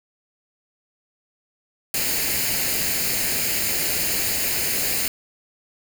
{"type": "noise with comb filter", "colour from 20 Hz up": "white", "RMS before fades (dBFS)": -23, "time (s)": [1.94, 5.08], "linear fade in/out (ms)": 2, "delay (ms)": 0.43, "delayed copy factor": 0.6, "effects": []}